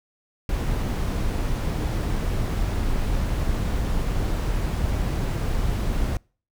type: noise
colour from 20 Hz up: brown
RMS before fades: -24 dBFS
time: 0.49-6.17 s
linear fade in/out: 2 ms
effects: noise-tail reverb RT60 0.4 s tail -26 dB re dry